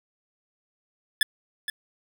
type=tone with echo; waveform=25% pulse; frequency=1727 Hz; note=A6; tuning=33 cents flat; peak=-14 dBFS; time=1.21-1.23 s; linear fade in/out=2 ms; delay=470 ms; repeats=1; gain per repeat=-10 dB; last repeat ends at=1.7 s; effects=9-bit